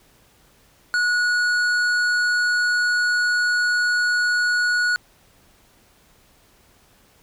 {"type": "tone with hard clipping", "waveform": "triangle", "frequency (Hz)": 1459, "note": "F#6", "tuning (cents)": -25, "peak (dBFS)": -19, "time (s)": [0.94, 4.96], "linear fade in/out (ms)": 0, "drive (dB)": 13, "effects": ["pink hiss -56 dBFS RMS until 7.22 s"]}